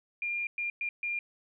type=tone bursts at uneven times; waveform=sine; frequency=2402 Hz; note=D7; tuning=38 cents sharp; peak=-30 dBFS; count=4; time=0.22-0.47 / 0.58-0.7 / 0.81-0.89 / 1.03-1.19 s; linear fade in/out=2 ms; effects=none